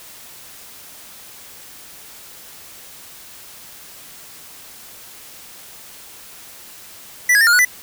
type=tone with pitch steps; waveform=square; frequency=1971 / 1661 / 1813 / 1411 / 1469 / 1989 Hz; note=B6 / G#6 / A#6 / F6 / F#6 / B6; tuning=-4 / 0 / -49 / +17 / -13 / +12 cents; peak=-11 dBFS; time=7.29-7.65 s; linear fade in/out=5 ms; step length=60 ms; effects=white hiss -40 dBFS RMS until 7.82 s